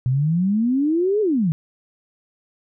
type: exponential two-way sweep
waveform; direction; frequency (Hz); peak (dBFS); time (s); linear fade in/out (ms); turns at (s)
sine; up then down; 122.4 to 438.8 to 148.9; -16; 0.06-1.52; 0; 1.21
effects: none